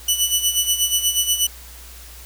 15% pulse tone with tremolo, 2968 Hz, F#7, 5 cents sharp, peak -7 dBFS, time 0.08-1.47 s, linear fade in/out 5 ms, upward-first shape sine, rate 8.3 Hz, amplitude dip 70%, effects added 60 Hz sine -40 dBFS peak until 2.25 s + white hiss -42 dBFS RMS until 2.25 s

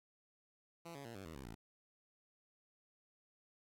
10% pulse tone with pitch steps, 168.6 / 140.15 / 116.5 / 96.84 / 80.49 / 66.91 / 55.62 Hz, E3 / C#3 / A#2 / G2 / E2 / C2 / A1, +39 / +19 / -1 / -21 / -41 / +39 / +19 cents, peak -40 dBFS, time 0.85-1.55 s, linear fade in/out 10 ms, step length 100 ms, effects AAC 48 kbps

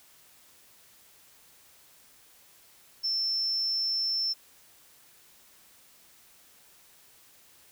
sine tone, 5350 Hz, E8, 25 cents sharp, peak -26 dBFS, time 3.03-4.34 s, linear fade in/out 20 ms, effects white hiss -58 dBFS RMS until 7.71 s

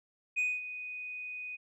sine tone with ADSR envelope, 2489 Hz, D#7, in tune, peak -24 dBFS, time 0.36-1.57 s, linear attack 27 ms, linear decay 220 ms, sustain -14 dB, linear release 23 ms, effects tanh soft clip ceiling -26 dBFS

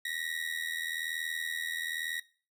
30% pulse ring-modulated tone, 1900 Hz, A#6, 33 cents sharp, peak -28 dBFS, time 0.05-2.2 s, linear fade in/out 2 ms, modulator 40.5 Hz, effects noise-tail reverb RT60 0.4 s tail -19 dB re dry

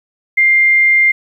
sine tone, 2100 Hz, C7, 6 cents sharp, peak -7 dBFS, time 0.37-1.12 s, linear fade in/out 10 ms, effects 8-bit

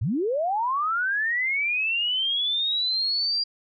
sine linear sweep, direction up, 82.41 to 4799 Hz, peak -22 dBFS, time 0.01-3.44 s, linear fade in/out 10 ms, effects none

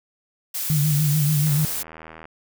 blue noise, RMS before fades -27 dBFS, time 0.54-1.83 s, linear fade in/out 10 ms
sine tone with vibrato, 149.2 Hz, D3, 28 cents sharp, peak -17 dBFS, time 0.7-1.65 s, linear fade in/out 0 ms, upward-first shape sine, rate 6.9 Hz, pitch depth 75 cents each way
click train, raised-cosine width 0.5 ms, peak -24 dBFS, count 64, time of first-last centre 1.47-2.255 s, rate 80.3 Hz
effects none

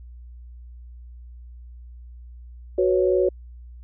sine chord, F# suspended fourth, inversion none, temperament just, 370 / 493.3 / 555 Hz, F#4 / B4 / C#5, 0 / -2 / +2 cents, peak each -19 / -24 / -22 dBFS, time 2.78-3.29 s, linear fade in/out 5 ms, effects added 60 Hz sine -39 dBFS peak until 3.83 s

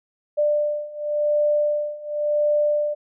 sine beating tone pair, 593 / 593.92 Hz, D5 / D5, +17 / +19 cents, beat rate 0.92 Hz, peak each -23 / -21 dBFS, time 0.37-2.95 s, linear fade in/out 20 ms, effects none

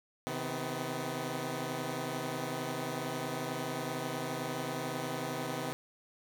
10% pulse tone cluster, 131.1 / 158.8 / 251.1 Hz, C3 / D#3 / B3, +4 / +36 / +29 cents, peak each -31 dBFS, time 0.27-5.73 s, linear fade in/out 0 ms, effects none

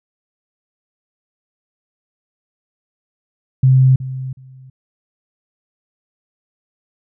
sine tone with echo, 130.81 Hz, C3, in tune, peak -7 dBFS, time 3.63-3.96 s, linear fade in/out 5 ms, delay 370 ms, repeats 2, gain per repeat -15 dB, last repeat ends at 4.7 s, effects none

